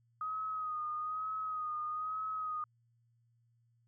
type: tone with vibrato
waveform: sine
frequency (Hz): 1252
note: D#6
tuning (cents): +10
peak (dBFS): -35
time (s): 0.21-2.64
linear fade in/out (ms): 2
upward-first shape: sine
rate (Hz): 1.1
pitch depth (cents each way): 41
effects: added 117 Hz sine -69 dBFS peak until 3.87 s